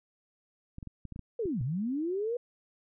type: clicks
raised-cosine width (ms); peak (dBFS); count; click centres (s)
5; -29; 9; 0.784 / 0.828 / 0.873 / 1.053 / 1.123 / 1.161 / 1.193 / 1.456 / 1.612
type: linear two-way sweep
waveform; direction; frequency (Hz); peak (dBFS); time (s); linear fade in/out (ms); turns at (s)
sine; down then up; 493.9 to 110 to 493.9; -29; 1.39-2.37; 5; 1.62
effects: none